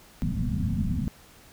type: low-pass noise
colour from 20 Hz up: white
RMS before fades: -27 dBFS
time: 0.22-1.08 s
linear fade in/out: 0 ms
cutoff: 250 Hz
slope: 96 dB/octave
effects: pink hiss -53 dBFS RMS until 1.52 s